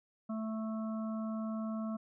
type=harmonic tone; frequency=220 Hz; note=A3; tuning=in tune; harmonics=1 / 3 / 5 / 6; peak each=-35 / -45 / -49 / -51 dBFS; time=0.29-1.97 s; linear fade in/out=10 ms; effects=none